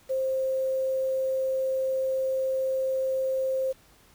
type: tone with quantisation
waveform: sine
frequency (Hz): 527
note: C5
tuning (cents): +12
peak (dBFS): -24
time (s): 0.09-3.73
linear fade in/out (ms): 20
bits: 8
effects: pink hiss -58 dBFS RMS until 4.14 s